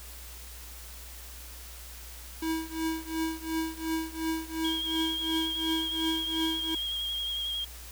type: tone with tremolo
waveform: square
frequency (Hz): 322.6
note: E4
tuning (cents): -37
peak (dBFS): -27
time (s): 2.42-6.75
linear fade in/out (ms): 5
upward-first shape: triangle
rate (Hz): 2.8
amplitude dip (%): 95
type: tone with vibrato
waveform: sine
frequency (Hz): 3254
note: G#7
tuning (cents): -36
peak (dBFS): -30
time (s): 4.64-7.65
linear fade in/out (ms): 10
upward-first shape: sine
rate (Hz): 11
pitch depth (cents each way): 29
effects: added 60 Hz sine -45 dBFS peak until 7.91 s + white hiss -47 dBFS RMS until 7.91 s